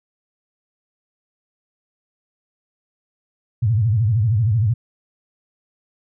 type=tone with vibrato; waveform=sine; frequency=110 Hz; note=A2; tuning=in tune; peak=-14 dBFS; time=3.62-4.74 s; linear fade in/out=10 ms; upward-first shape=sine; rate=13 Hz; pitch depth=200 cents each way; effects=none